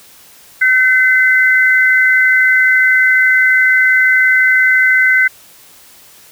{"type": "tone pair together", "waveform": "sine", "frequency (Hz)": [1531.4, 2043], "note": ["G6", "C7"], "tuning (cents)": [-41, -42], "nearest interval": "perfect fourth", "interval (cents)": 499, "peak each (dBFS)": -10, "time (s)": [0.61, 5.28], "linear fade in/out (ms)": 10, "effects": ["white hiss -42 dBFS RMS until 6.31 s"]}